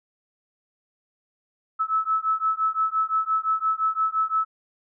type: beating tone pair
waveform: sine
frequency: 1300 / 1305.8 Hz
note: E6 / E6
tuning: -24 / -17 cents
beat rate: 5.8 Hz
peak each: -24 dBFS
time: 1.79-4.45 s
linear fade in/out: 20 ms
effects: none